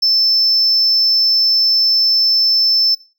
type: tone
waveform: triangle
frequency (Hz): 5290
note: E8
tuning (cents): +5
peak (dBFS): -8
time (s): 0.02-2.95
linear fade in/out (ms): 10
effects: noise-tail reverb RT60 0.3 s tail -20 dB re dry + tanh soft clip ceiling -7 dBFS